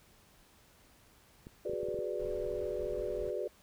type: clicks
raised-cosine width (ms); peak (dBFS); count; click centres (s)
3; -34; 7; 1.469 / 1.696 / 1.734 / 1.832 / 1.886 / 1.944 / 1.989
type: chord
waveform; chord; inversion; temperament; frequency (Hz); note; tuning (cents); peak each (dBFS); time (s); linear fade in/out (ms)
sine; G# half-diminished seventh; third; equal; 370 / 415.3 / 493.9 / 587.3; F#4 / G#4 / B4 / D5; 0 / 0 / 0 / 0; -39; 1.65-3.48; 5
type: noise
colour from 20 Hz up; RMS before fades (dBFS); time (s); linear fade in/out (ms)
brown; -47; 2.19-3.31; 10
effects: pink hiss -63 dBFS RMS until 3.62 s